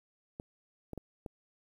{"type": "clicks", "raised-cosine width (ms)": 2, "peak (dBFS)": -27, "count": 4, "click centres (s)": [0.399, 0.933, 0.977, 1.262], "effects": ["10-bit"]}